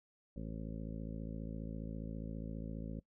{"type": "harmonic tone", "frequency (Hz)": 54.8, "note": "A1", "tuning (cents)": -6, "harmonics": [1, 2, 3, 4, 5, 6, 7, 8, 9, 10], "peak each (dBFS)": [-45, -50, -46, -47, -50, -60, -58, -62, -57, -56], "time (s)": [0.36, 3], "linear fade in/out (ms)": 5, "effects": ["noise-tail reverb RT60 0.1 s tail -22 dB re dry"]}